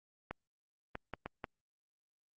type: clicks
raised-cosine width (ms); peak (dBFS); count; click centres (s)
0.5; -24; 5; 0.31 / 0.954 / 1.137 / 1.26 / 1.442
effects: Opus 48 kbps